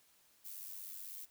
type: noise with amplitude modulation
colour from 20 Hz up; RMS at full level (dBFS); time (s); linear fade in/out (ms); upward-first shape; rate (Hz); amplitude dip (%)
violet; -45; 0.44-1.26; 20; sine; 96; 60
effects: white hiss -69 dBFS RMS until 1.3 s